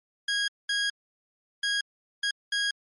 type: tone bursts at uneven times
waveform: 20% pulse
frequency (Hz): 1642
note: G#6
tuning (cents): -20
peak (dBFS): -20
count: 5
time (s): 0.28-0.48 / 0.69-0.9 / 1.63-1.81 / 2.23-2.31 / 2.52-2.71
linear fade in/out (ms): 5
effects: MP3 48 kbps